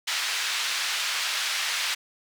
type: band-pass noise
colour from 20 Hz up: white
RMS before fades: -28 dBFS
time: 0.07-1.95 s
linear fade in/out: 10 ms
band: 1400 to 4200 Hz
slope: 12 dB/octave
effects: none